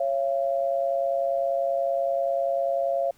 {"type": "tone pair together", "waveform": "sine", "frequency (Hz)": [551, 681.3], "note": ["C#5", "F5"], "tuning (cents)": [-11, -43], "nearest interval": "major third", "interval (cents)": 368, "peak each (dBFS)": -25, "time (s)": [0, 3.11], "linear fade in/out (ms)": 5, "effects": ["pink hiss -60 dBFS RMS until 3.17 s"]}